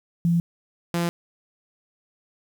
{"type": "tone pair in turn", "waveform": ["sine", "sawtooth"], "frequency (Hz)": [170, 171.38], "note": ["F3", "F3"], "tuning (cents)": [-46, -32], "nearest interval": "unison", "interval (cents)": 14, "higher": "second", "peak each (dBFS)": [-17, -18], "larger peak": "first", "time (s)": [[0.25, 0.4], [0.94, 1.09]], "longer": "neither", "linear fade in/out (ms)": 0, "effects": ["8-bit"]}